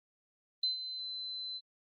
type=tone with ADSR envelope; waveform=sine; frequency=4050 Hz; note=B7; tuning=43 cents sharp; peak=-27 dBFS; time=0.63-1.61 s; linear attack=4 ms; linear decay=130 ms; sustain=-11 dB; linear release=48 ms; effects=Opus 32 kbps